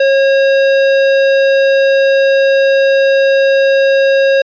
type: tone with hard clipping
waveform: sine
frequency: 544 Hz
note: C#5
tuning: 33 cents flat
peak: -9 dBFS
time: 0-4.42 s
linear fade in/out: 5 ms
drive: 16 dB
effects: resampled to 11025 Hz